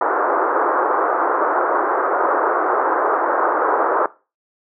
white band-pass noise, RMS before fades -18 dBFS, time 0.01-4.06 s, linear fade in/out 2 ms, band 330 to 1400 Hz, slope 48 dB/octave, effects noise-tail reverb RT60 0.3 s tail -19 dB re dry

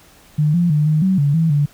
sine tone with pitch steps, 150.8 / 173.6 / 149.8 / 154.2 / 189.1 / 143 / 163 / 145.2 Hz, D3 / F3 / D3 / D#3 / F#3 / D3 / E3 / D3, +46 / -10 / +35 / -15 / +38 / -46 / -19 / -19 cents, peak -12 dBFS, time 0.38-1.66 s, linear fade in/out 10 ms, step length 160 ms, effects pink hiss -48 dBFS RMS until 1.73 s

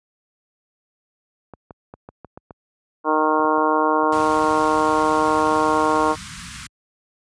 clicks, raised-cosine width 1 ms, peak -23 dBFS, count 11, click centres 1.537 / 1.708 / 1.939 / 2.089 / 2.247 / 2.375 / 2.508 / 3.398 / 3.449 / 3.581 / 4.033 s
harmonic tone, 154.9 Hz, D#3, 7 cents flat, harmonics 2 / 3 / 4 / 5 / 6 / 7 / 8 / 9, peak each -23 / -23 / -25 / -26 / -22 / -21 / -33 / -28 dBFS, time 3.04-6.16 s, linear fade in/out 50 ms
pink band-stop noise, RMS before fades -34 dBFS, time 4.12-6.67 s, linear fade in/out 5 ms, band 230 to 1100 Hz, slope 48 dB/octave
effects high-pass 60 Hz 12 dB/octave + resampled to 22050 Hz

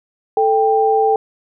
sine tone pair together, 440 / 789 Hz, A4 / G5, 0 / +11 cents, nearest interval minor seventh, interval 1011 cents, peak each -14 dBFS, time 0.37-1.16 s, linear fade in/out 2 ms, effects none

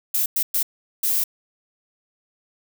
violet noise bursts at uneven times, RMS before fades -21 dBFS, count 4, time 0.14-0.26 / 0.36-0.43 / 0.54-0.63 / 1.03-1.24 s, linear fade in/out 5 ms, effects none

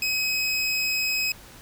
25% pulse tone, 2540 Hz, D#7, 35 cents sharp, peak -19 dBFS, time 0.02-1.32 s, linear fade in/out 2 ms, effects pink hiss -47 dBFS RMS until 1.61 s

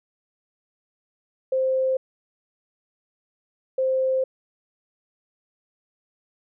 sine tone bursts at uneven times, 523.3 Hz, C5, in tune, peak -19 dBFS, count 2, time 1.52-1.97 / 3.78-4.24 s, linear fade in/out 5 ms, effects none

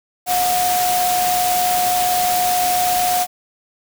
sine tone in noise, 723 Hz, F#5, 40 cents flat, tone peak -16 dBFS, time 0.26-3.27 s, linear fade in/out 50 ms, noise white, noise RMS -22 dBFS, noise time 0.26-3.27 s, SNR +3 dB, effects none

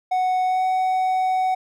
triangle tone with pitch glide, 740 to 747.7 Hz, F#5 to F#5, 0 to +18 cents, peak -16 dBFS, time 0.11-1.55 s, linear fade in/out 10 ms, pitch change +18 cents, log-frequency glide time 0.45-0.64 s, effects none

